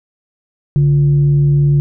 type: tone with frequency modulation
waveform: sine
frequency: 144.3 Hz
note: D3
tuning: 30 cents flat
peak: -8 dBFS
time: 0.76-1.8 s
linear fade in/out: 0 ms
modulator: 206 Hz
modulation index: 0.23
effects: none